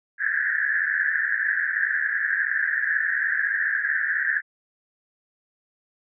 pink band-pass noise, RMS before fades -24 dBFS, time 0.18-4.42 s, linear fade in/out 50 ms, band 1600 to 1800 Hz, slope 96 dB/octave, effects none

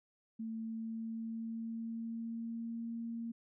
sine tone with pitch glide, 223.9 to 230.9 Hz, A3 to A#3, +30 to -16 cents, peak -38 dBFS, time 0.39-3.32 s, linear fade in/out 10 ms, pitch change +54 cents, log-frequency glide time 0.58-2.91 s, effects none

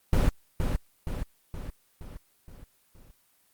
brown noise with echo, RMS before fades -21 dBFS, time 0.13-0.29 s, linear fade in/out 0 ms, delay 470 ms, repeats 6, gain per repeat -5 dB, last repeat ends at 3.11 s, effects white hiss -66 dBFS RMS until 3.53 s + Opus 24 kbps

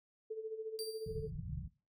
sine tone with tremolo, 440 Hz, A4, in tune, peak -36 dBFS, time 0.3-1.28 s, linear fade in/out 10 ms, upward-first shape sine, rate 14 Hz, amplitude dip 70%
sawtooth tone with exponential decay, 4699 Hz, D8, in tune, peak -37 dBFS, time 0.79-1.3 s, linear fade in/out 0 ms, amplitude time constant 110 ms
white low-pass noise, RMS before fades -43 dBFS, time 1.06-1.68 s, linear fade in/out 5 ms, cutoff 180 Hz, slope 96 dB/octave
effects noise-tail reverb RT60 0.3 s tail -17 dB re dry

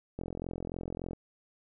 click train, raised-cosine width 2 ms, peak -24 dBFS, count 42, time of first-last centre 0.19-1.133 s, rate 43.5 Hz, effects none

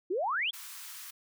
sine exponential sweep, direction up, 331.1 to 3505 Hz, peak -28 dBFS, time 0.1-0.51 s, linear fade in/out 10 ms
white high-pass noise, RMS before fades -45 dBFS, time 0.53-1.11 s, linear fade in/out 10 ms, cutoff 950 Hz, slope 48 dB/octave
effects none

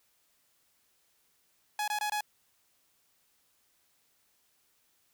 sawtooth tone bursts, 840 Hz, G#5, 19 cents sharp, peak -26 dBFS, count 4, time 1.79-2.208 s, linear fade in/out 2 ms, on 88 ms, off 22 ms, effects white hiss -71 dBFS RMS until 5.13 s

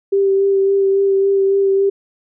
sine tone with vibrato, 392 Hz, G4, in tune, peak -11 dBFS, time 0.12-1.9 s, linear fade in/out 10 ms, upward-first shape sine, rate 3.6 Hz, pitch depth 16 cents each way, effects none

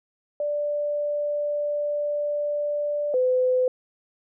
sine tone pair in turn, 587.3 / 507.6 Hz, D5 / B4, 0 / +47 cents, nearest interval minor third, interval 253 cents, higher first, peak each -23 / -18 dBFS, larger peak second, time 0.4-3.14 / 3.14-3.68 s, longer first, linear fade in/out 2 ms, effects none

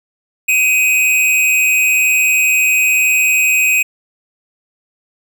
square tone with amplitude modulation, 2513 Hz, D#7, 17 cents sharp, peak -8 dBFS, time 0.48-3.83 s, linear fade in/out 10 ms, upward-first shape sine, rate 221 Hz, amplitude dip 60%, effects none

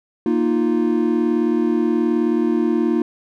triangle chord, Bb suspended fourth, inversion none, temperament just, 233.1 / 310.8 / 349.6 Hz, Bb3 / Eb4 / F4, 0 / -2 / +2 cents, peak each -18 dBFS, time 0.26-3.02 s, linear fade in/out 2 ms, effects none

